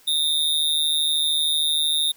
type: tone with amplitude modulation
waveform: square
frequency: 3676 Hz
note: A#7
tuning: 25 cents flat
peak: -16 dBFS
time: 0.07-2.12 s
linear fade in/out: 10 ms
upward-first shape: sine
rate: 153 Hz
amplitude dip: 80%
effects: white hiss -54 dBFS RMS until 2.16 s